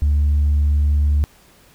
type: tone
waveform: sine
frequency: 73.2 Hz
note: D2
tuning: 5 cents flat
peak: -11 dBFS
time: 0.02-1.24 s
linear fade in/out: 0 ms
effects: tanh soft clip ceiling -11 dBFS + pink hiss -51 dBFS RMS until 1.74 s